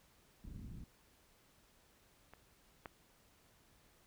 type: low-pass noise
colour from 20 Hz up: pink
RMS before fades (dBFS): -49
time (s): 0.44-0.84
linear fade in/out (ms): 0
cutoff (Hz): 250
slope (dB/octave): 24
type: clicks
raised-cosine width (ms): 0.5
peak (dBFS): -39 / -30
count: 2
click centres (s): 2.336 / 2.858
effects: pink hiss -69 dBFS RMS until 4.06 s